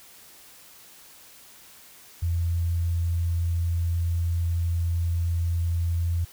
sine tone, 85 Hz, F2, 46 cents flat, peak -22 dBFS, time 2.22-6.25 s, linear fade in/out 10 ms, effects white hiss -50 dBFS RMS until 6.32 s

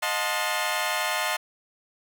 15% pulse chord, D# diminished seventh, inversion none, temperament equal with one note detuned, 622.3 / 721.4 / 880 / 1046.5 Hz, D#5 / F#5 / A5 / C6, 0 / -44 / 0 / 0 cents, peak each -24 dBFS, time 0.02-1.37 s, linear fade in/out 10 ms, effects none

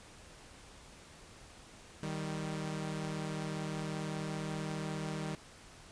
sawtooth tone pair together, 155.56 / 195.8 Hz, D#3 / G3, 0 / -2 cents, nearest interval major third, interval 398 cents, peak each -34 / -37 dBFS, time 2.03-5.35 s, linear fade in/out 0 ms, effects pink hiss -55 dBFS RMS until 5.91 s + resampled to 22050 Hz

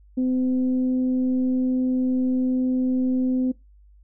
sine tone with frequency modulation, 255.6 Hz, C4, 40 cents flat, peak -19 dBFS, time 0.17-3.52 s, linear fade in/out 10 ms, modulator 255 Hz, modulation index 0.31, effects noise-tail reverb RT60 0.2 s tail -21 dB re dry + added 50 Hz sine -49 dBFS peak until 4.03 s

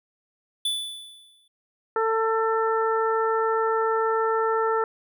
square tone with exponential decay, 3477 Hz, A7, 21 cents flat, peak -22 dBFS, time 0.65-1.48 s, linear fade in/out 5 ms, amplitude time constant 180 ms
harmonic tone, 446.5 Hz, A4, 25 cents sharp, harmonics 1 / 2 / 3 / 4, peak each -23 / -27 / -26 / -35 dBFS, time 1.96-4.84 s, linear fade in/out 2 ms
effects none

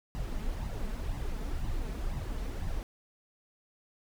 brown noise with flanger, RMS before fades -34 dBFS, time 0.15-2.83 s, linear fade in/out 0 ms, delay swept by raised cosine 1 to 4.7 ms, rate 2 Hz, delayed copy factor +0.6, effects none

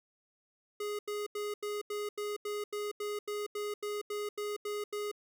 square tone bursts, 415.3 Hz, G#4, in tune, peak -35 dBFS, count 16, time 0.8-5.115 s, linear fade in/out 5 ms, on 190 ms, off 85 ms, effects none

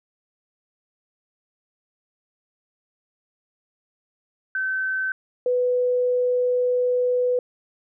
sine tone pair in turn, 1535 / 496.2 Hz, G6 / B4, -37 / +8 cents, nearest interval octave + minor sixth, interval 1955 cents, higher first, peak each -22 / -18 dBFS, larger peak second, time 4.55-5.12 / 5.46-7.39 s, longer second, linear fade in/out 2 ms, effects none

